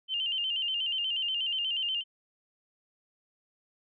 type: tone with vibrato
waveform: sine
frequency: 2946 Hz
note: F#7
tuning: 8 cents flat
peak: -28 dBFS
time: 0.08-2.04 s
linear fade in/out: 50 ms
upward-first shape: square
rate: 8.3 Hz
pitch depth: 77 cents each way
effects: none